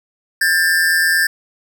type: tone pair together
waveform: square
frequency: 1605 / 1773.7 Hz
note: G6 / A6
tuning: +40 / +13 cents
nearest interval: major second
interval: 173 cents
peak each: -16 dBFS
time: 0.41-1.27 s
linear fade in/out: 5 ms
effects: none

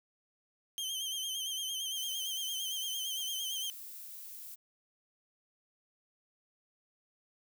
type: tone with vibrato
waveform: sawtooth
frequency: 3136 Hz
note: G7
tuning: in tune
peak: -32 dBFS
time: 0.78-3.7 s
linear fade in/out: 0 ms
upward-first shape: sine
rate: 8.8 Hz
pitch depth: 57 cents each way
type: noise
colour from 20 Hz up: violet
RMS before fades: -47 dBFS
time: 1.95-4.56 s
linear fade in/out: 20 ms
effects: none

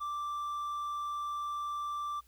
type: tone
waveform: triangle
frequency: 1174.7 Hz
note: D6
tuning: in tune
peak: -32 dBFS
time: 0-2.21 s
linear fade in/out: 20 ms
effects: added 60 Hz sine -63 dBFS peak until 2.27 s + white hiss -68 dBFS RMS until 2.27 s

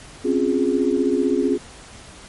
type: chord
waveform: sine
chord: Db major seventh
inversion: third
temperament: equal with one note detuned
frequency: 261.6 / 277.2 / 352.9 / 415.3 Hz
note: C4 / Db4 / F4 / Ab4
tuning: 0 / 0 / +18 / 0 cents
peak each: -22 dBFS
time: 0.24-1.58 s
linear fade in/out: 20 ms
effects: pink hiss -42 dBFS RMS until 2.28 s + MP3 48 kbps

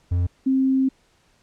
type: tone pair in turn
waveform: triangle / sine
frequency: 88.3 / 264.9 Hz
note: F2 / C4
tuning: +20 / +22 cents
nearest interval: octave + perfect fifth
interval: 1902 cents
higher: second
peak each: -16 dBFS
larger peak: neither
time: 0.11-0.27 / 0.46-0.89 s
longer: second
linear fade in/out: 10 ms
effects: pink hiss -61 dBFS RMS until 1.42 s + low-pass 8000 Hz 12 dB/octave

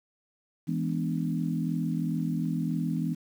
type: chord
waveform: sine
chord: E dominant seventh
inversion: none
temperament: equal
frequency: 164.81 / 207.7 / 246.9 / 293.7 Hz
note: E3 / G#3 / B3 / D4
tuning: 0 / 0 / 0 / 0 cents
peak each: -29 / -35 / -32 / -35 dBFS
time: 0.67-3.15 s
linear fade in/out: 20 ms
effects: 9-bit

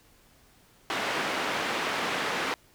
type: band-pass noise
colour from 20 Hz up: white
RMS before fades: -30 dBFS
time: 0.9-2.54 s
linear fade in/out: 0 ms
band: 210 to 2200 Hz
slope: 12 dB/octave
effects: pink hiss -60 dBFS RMS until 2.74 s

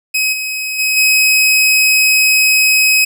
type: tone with level steps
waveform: sawtooth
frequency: 2540 Hz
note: D#7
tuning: 35 cents sharp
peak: -9 / -15 / -9 / -5 dBFS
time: 0.14-3.05 s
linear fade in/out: 10 ms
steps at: 0.32 / 0.78 / 0.96 s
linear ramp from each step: 20 ms
effects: none

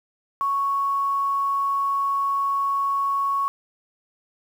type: tone with quantisation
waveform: sine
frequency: 1108.7 Hz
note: C#6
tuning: in tune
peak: -20 dBFS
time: 0.41-3.48 s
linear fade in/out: 0 ms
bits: 8
effects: none

